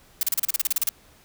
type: noise bursts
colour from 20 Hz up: blue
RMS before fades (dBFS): -22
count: 13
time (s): 0.21-0.891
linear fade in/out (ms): 2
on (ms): 21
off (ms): 34
effects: pink hiss -55 dBFS RMS until 1.24 s